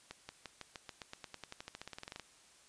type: accelerating click train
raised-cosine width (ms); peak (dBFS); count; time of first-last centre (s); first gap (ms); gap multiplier
0.2; -27; 24; 0.11-2.197; 180; 0.93
effects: white hiss -63 dBFS RMS until 2.68 s + resampled to 22050 Hz